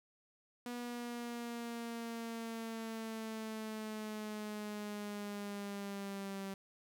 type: linear sweep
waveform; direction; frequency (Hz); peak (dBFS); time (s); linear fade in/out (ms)
sawtooth; down; 243 to 194.3; -37; 0.66-6.54; 2
effects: none